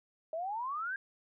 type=exponential sweep; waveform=sine; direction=up; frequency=622.3 to 1633 Hz; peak=-34 dBFS; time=0.33-0.96 s; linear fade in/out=2 ms; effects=none